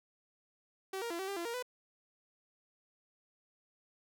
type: tone with pitch steps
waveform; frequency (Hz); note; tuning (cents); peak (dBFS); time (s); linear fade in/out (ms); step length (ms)
sawtooth; 383.3 / 468.4 / 339.6 / 383 / 397.3 / 341.2 / 467.6 / 498.2; G4 / A#4 / F4 / G4 / G4 / F4 / A#4 / B4; -39 / +8 / -48 / -40 / +23 / -40 / +5 / +15; -33; 0.93-1.626; 5; 87
effects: none